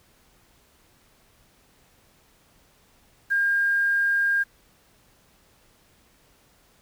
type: tone with quantisation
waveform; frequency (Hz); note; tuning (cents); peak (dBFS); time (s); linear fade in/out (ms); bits
sine; 1610; G6; +46; -19; 3.3-4.44; 20; 8
effects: pink hiss -60 dBFS RMS until 6.81 s